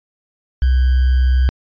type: tone with sample-and-hold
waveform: sine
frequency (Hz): 64.1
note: C2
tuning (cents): -35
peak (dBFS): -10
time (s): 0.62-1.49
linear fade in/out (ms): 0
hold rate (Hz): 1575
effects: resampled to 11025 Hz